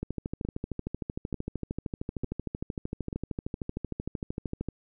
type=two click trains; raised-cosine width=3 ms; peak=-20 / -19 dBFS; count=4 / 62; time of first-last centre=0.45-3.129 / 0.03-4.686 s; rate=1.12 / 13.1 Hz; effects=none